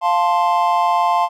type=chord; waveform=triangle; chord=F major; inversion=none; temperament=equal; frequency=698.5 / 880 / 1046.5 Hz; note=F5 / A5 / C6; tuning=0 / 0 / 0 cents; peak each=-16 dBFS; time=0.01-1.29 s; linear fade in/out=50 ms; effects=none